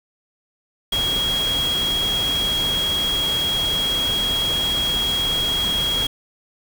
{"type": "tone in noise", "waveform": "sine", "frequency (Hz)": 3292, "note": "G#7", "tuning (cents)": -16, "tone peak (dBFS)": -19, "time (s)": [0.92, 6.07], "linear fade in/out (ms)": 5, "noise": "pink", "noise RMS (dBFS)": -28, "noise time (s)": [0.92, 6.07], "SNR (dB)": 6, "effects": []}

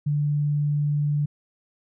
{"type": "tone", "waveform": "sine", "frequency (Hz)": 146.83, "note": "D3", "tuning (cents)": 0, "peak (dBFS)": -20, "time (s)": [0.06, 1.26], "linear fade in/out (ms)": 10, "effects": []}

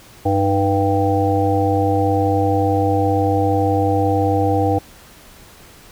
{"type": "harmonic tone with a mistuned harmonic", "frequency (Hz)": 98, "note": "G2", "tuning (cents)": 0, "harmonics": [1, 3, 5, 7, 8], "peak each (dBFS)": [-19, -20, -20, -25, -20], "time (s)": [0.25, 4.79], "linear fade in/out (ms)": 10, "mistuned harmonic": 3, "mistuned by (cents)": 64, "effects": ["pink hiss -44 dBFS RMS until 5.91 s"]}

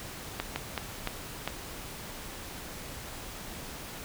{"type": "slowing click train", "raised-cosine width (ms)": 0.3, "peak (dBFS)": -14, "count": 5, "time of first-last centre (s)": [0.4, 1.476], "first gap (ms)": 160, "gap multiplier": 1.36, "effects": ["pink hiss -42 dBFS RMS until 4.04 s"]}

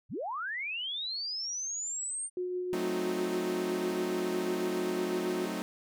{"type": "linear sweep", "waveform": "sine", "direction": "up", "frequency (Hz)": [68.1, 8870], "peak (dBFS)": -33, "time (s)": [0.09, 2.3], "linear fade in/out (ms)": 50}
{"type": "tone with tremolo", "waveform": "sine", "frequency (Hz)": 362.2, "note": "F#4", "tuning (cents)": -37, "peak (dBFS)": -30, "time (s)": [2.37, 5.46], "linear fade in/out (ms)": 2, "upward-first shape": "triangle", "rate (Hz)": 6.2, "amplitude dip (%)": 30}
{"type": "chord", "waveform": "sawtooth", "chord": "F# diminished seventh", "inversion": "none", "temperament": "equal", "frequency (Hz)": [185, 220, 261.6, 311.1], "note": ["F#3", "A3", "C4", "Eb4"], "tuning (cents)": [0, 0, 0, 0], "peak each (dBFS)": [-35, -35, -36, -34], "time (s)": [2.73, 5.62], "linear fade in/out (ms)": 0}
{"effects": []}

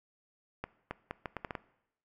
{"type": "accelerating click train", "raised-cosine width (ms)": 0.5, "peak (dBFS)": -21, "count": 8, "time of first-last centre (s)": [0.64, 1.552], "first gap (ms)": 270, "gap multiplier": 0.74, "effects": ["noise-tail reverb RT60 0.8 s tail -19 dB re dry"]}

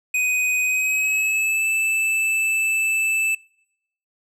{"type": "tone with pitch glide", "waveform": "square", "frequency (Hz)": [2500, 2635], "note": ["D#7", "E7"], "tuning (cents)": [8, -1], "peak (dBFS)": -19, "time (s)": [0.14, 3.35], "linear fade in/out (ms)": 5, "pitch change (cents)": 91, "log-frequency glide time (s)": [0.63, 1.66], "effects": ["noise-tail reverb RT60 0.8 s tail -26 dB re dry", "low-pass 12000 Hz 12 dB/octave"]}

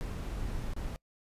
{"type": "noise with dropouts", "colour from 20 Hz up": "brown", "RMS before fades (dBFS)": -36, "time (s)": [0.01, 0.96], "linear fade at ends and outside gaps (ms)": 0, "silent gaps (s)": [0.735, 0.764], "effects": ["noise-tail reverb RT60 0.1 s tail -24 dB re dry", "resampled to 32000 Hz"]}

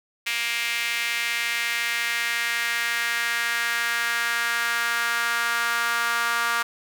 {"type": "tone with high-pass filter sweep", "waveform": "sawtooth", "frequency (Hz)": 234.5, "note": "A#3", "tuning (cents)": 11, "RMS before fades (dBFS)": -25, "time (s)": [0.26, 6.63], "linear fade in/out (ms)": 10, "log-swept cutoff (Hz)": [2300, 1300], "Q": 2.9, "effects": []}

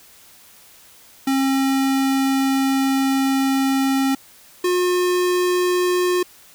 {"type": "tone pair in turn", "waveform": "square", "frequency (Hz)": [269.3, 359.5], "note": ["C#4", "F#4"], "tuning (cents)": [-50, -50], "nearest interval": "perfect fourth", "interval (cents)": 500, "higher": "second", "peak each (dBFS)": -17, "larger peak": "neither", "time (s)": [[1.27, 4.15], [4.64, 6.23]], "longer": "first", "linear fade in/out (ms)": 5, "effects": ["white hiss -48 dBFS RMS until 6.54 s"]}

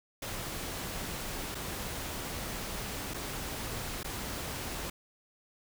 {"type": "noise with dropouts", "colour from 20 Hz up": "pink", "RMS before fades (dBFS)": -38, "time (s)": [0.22, 4.9], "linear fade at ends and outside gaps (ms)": 5, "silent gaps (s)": [[1.547, 1.551], [3.138, 3.142], [4.032, 4.044]], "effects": []}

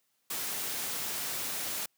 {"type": "noise", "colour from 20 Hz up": "white", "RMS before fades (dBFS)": -35, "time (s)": [0.3, 1.86], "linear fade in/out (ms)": 5, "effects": ["white hiss -75 dBFS RMS until 1.97 s", "high-pass 100 Hz 12 dB/octave"]}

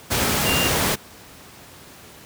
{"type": "tone in noise", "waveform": "sine", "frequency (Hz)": 2794, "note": "F7", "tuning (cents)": 0, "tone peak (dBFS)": -22, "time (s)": [0.45, 0.69], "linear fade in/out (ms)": 20, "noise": "pink", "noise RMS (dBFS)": -20, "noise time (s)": [0.1, 0.96], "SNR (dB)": -5, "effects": ["pink hiss -44 dBFS RMS until 2.25 s", "high-pass 80 Hz 12 dB/octave"]}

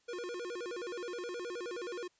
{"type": "tone with vibrato", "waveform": "square", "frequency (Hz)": 414.3, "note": "G#4", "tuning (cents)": -4, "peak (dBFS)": -39, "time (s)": [0.08, 2.08], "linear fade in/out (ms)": 10, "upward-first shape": "square", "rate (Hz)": 9.5, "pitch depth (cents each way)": 250, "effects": ["white hiss -72 dBFS RMS until 2.19 s", "resampled to 16000 Hz"]}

